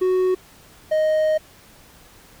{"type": "tone pair in turn", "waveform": "triangle", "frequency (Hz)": [370, 622.3], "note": ["F#4", "D#5"], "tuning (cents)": [0, 0], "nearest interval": "major sixth", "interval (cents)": 900, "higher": "second", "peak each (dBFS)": -14, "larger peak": "neither", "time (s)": [[0.01, 0.35], [0.91, 1.38]], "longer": "second", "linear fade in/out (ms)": 10, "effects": ["pink hiss -49 dBFS RMS until 2.4 s"]}